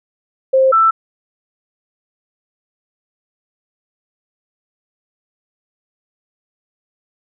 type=tone pair in turn; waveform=sine; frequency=528 / 1327.8 Hz; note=C5 / E6; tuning=+16 / +12 cents; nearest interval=octave + major third; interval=1596 cents; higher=second; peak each=-8 dBFS; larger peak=neither; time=0.53-0.72 / 0.72-0.91 s; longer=neither; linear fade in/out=10 ms; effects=none